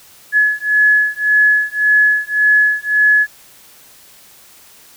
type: beating tone pair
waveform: sine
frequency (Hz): 1700 / 1701.8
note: G#6 / G#6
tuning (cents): +40 / +42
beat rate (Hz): 1.8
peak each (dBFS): -13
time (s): 0.32-3.27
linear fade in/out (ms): 50
effects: white hiss -44 dBFS RMS until 4.96 s